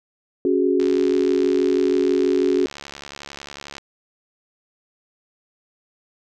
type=chord; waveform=sine; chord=C# suspended fourth; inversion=none; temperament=just; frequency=277.2 / 369.6 / 415.8 Hz; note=C#4 / F#4 / G#4; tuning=0 / -2 / +2 cents; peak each=-21 / -18 / -22 dBFS; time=0.45-2.66 s; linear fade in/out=2 ms
type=click train; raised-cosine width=0.2 ms; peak=-17 dBFS; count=213; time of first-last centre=0.8-3.782 s; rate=71.1 Hz
effects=none